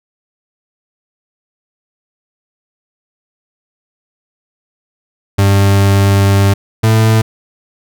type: tone pair in turn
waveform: 40% pulse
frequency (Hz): 99 / 110.65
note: G2 / A2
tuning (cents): +18 / +10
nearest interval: major second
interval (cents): 192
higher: second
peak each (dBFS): -6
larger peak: neither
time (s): 5.38-6.54 / 6.83-7.22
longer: first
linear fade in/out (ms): 10
effects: none